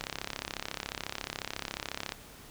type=click train; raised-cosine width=0.2 ms; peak=-16 dBFS; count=73; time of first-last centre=0.01-2.121 s; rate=34.1 Hz; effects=pink hiss -51 dBFS RMS until 2.5 s